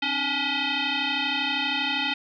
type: tone with frequency modulation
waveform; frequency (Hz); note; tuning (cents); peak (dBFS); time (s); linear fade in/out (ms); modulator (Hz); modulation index
sine; 298.8; D4; +30; -23; 0.02-2.14; 5; 565; 6.2
effects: none